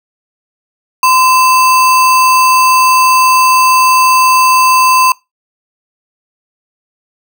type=tone with sample-and-hold; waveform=sine; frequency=1027 Hz; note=C6; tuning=33 cents flat; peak=-5 dBFS; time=1.03-5.12 s; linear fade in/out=2 ms; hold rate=3675 Hz; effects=noise-tail reverb RT60 0.2 s tail -22 dB re dry